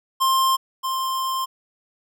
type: tone pair in turn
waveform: square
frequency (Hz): 1056 / 1051.4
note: C6 / C6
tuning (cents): +16 / +8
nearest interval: unison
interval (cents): 8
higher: first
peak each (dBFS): -17 / -23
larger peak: first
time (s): 0.2-0.57 / 0.83-1.46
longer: second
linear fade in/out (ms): 20
effects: none